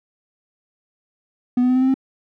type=tone with pitch steps; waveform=triangle; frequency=246.9 / 250.5 / 254.1 / 257.8 / 261.6 / 265.4 Hz; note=B3 / B3 / B3 / C4 / C4 / C4; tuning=0 / +25 / +49 / -26 / 0 / +25 cents; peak=-11 dBFS; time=1.57-1.942 s; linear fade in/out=5 ms; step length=62 ms; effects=tanh soft clip ceiling -7 dBFS